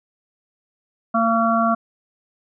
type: harmonic tone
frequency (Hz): 227.8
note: A#3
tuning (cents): -40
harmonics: 1 / 3 / 5 / 6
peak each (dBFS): -20 / -20 / -21 / -23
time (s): 1.14-1.75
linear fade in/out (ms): 10
effects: none